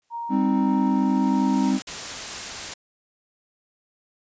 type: noise with exponential growth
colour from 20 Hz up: white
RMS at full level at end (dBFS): -32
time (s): 0.02-1.82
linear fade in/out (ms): 0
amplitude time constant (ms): 390
type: tone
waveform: sine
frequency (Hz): 935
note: A#5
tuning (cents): +5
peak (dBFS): -28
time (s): 0.1-1.74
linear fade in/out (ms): 50
type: chord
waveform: triangle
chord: C minor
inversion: second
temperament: equal with one note detuned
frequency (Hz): 198.62 / 261.6 / 311.1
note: G3 / C4 / Eb4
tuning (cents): +23 / 0 / 0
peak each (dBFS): -21 / -19 / -25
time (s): 0.29-1.8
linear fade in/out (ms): 50
type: noise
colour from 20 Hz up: white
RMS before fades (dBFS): -32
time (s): 1.87-2.74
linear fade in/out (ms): 5
effects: resampled to 16000 Hz